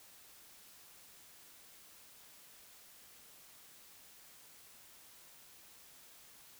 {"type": "silence", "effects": ["white hiss -59 dBFS RMS until 6.59 s"]}